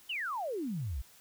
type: exponential sweep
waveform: sine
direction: down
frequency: 3136 to 55 Hz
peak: -33 dBFS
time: 0.09-1.02 s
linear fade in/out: 10 ms
effects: white hiss -59 dBFS RMS until 1.2 s